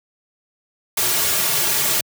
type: noise with comb filter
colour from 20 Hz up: white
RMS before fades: -19 dBFS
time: 0.97-2.01 s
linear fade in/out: 5 ms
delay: 3.9 ms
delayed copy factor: -0.9
effects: high-pass 100 Hz 12 dB/octave